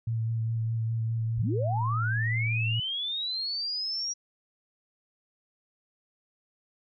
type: tone with vibrato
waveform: sine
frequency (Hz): 113.3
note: A#2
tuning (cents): -49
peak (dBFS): -26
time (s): 0.07-2.8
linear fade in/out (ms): 5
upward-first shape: sine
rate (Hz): 4.9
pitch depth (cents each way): 19
type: linear sweep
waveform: sine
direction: up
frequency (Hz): 33.44 to 5730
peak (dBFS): -29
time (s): 1.37-4.14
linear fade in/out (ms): 20
effects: none